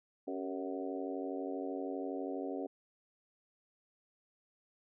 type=harmonic tone with a mistuned harmonic; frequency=92.5 Hz; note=F#2; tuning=in tune; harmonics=3 / 4 / 5 / 6 / 7 / 8; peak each=-40 / -42 / -44 / -46 / -47 / -48 dBFS; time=0.27-2.67 s; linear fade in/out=10 ms; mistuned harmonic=4; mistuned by=+62 cents; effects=none